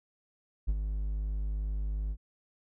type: tone with ADSR envelope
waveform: triangle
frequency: 51.3 Hz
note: G#1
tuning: 21 cents flat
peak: -21 dBFS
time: 0.67-2.17 s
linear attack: 22 ms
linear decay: 41 ms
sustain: -7 dB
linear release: 59 ms
effects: none